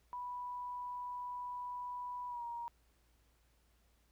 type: tone with pitch glide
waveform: sine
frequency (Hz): 985 to 943.2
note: B5 to A#5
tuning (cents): -5 to +20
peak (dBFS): -40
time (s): 0.13-2.68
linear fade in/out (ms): 0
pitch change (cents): -75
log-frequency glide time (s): 2.28-2.44
effects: added 58 Hz sine -70 dBFS peak until 4.11 s + pink hiss -75 dBFS RMS until 4.11 s